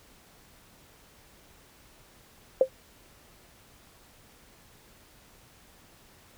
sine tone with exponential decay, 523.3 Hz, C5, in tune, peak -12 dBFS, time 2.61-2.69 s, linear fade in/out 2 ms, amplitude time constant 16 ms, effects pink hiss -57 dBFS RMS until 6.37 s

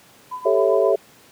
sine tone with tremolo, 1005 Hz, B5, 30 cents sharp, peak -25 dBFS, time 0.31-0.93 s, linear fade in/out 10 ms, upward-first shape triangle, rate 7.6 Hz, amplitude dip 85%
sine chord, A dominant seventh, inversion third, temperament equal, 392 / 440 / 554.4 / 659.3 Hz, G4 / A4 / C#5 / E5, 0 / 0 / 0 / 0 cents, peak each -20 dBFS, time 0.45-0.96 s, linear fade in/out 10 ms
effects pink hiss -50 dBFS RMS until 1.31 s + high-pass 150 Hz 12 dB/octave

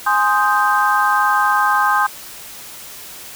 sine chord, Ab major seventh, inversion none, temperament equal, 830.6 / 1046.5 / 1244.5 / 1568 Hz, Ab5 / C6 / Eb6 / G6, 0 / 0 / 0 / 0 cents, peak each -18 dBFS, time 0.06-2.07 s, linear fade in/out 10 ms, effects white hiss -35 dBFS RMS until 3.35 s

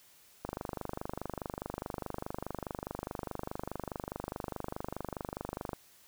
click train, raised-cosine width 1 ms, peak -22 dBFS, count 132, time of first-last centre 0.45-5.732 s, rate 24.8 Hz, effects white hiss -61 dBFS RMS until 6.07 s

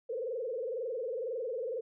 sine tone with frequency modulation, 484.2 Hz, B4, 34 cents flat, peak -33 dBFS, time 0.09-1.81 s, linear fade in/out 10 ms, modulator 22 Hz, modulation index 2.1, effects none

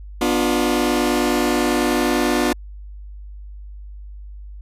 sawtooth chord, B diminished, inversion none, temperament just, 246.9 / 296.3 / 355.6 Hz, B3 / D4 / F4, 0 / +15 / +31 cents, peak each -17 dBFS, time 0.21-2.53 s, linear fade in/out 5 ms, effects added 50 Hz sine -33 dBFS peak until 4.61 s + resampled to 32000 Hz

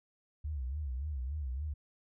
sine tone with vibrato, 69.3 Hz, C#2, in tune, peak -34 dBFS, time 0.44-1.74 s, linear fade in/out 10 ms, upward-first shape sine, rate 3.5 Hz, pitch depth 190 cents each way, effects none

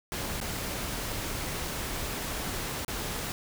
pink noise with dropouts, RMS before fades -34 dBFS, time 0.12-3.32 s, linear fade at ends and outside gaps 0 ms, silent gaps 0.402-0.413 / 2.848-2.881 s, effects none

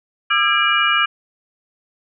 sine tone cluster, 1201 / 1344 / 1632 / 2371 / 2902 Hz, D6 / E6 / G#6 / D7 / F#7, +38 / +33 / -31 / +16 / -34 cents, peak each -20 dBFS, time 0.3-1.06 s, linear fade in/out 10 ms, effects none

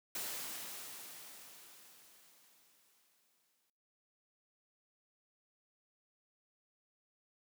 white noise with exponential decay, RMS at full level -40 dBFS, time 0.15-3.7 s, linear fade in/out 2 ms, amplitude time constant 770 ms, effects noise-tail reverb RT60 0.6 s tail -22 dB re dry + high-pass 150 Hz 12 dB/octave

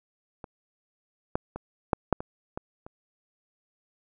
clicks, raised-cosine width 1 ms, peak -25 / -11 / -21 / -7 / -6 / -20 / -19 / -28 dBFS, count 8, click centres 0.442 / 1.355 / 1.56 / 1.932 / 2.127 / 2.205 / 2.575 / 2.865 s, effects none

